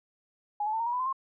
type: tone with pitch steps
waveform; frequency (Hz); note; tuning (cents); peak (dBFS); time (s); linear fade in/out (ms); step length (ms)
sine; 830.6 / 860.9 / 892.3 / 924.8 / 958.5 / 993.5 / 1029.7 / 1067.2; G#5 / A5 / A5 / A#5 / A#5 / B5 / C6 / C6; 0 / -38 / +24 / -14 / +48 / +10 / -28 / +34; -27; 0.6-1.128; 5; 66
effects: none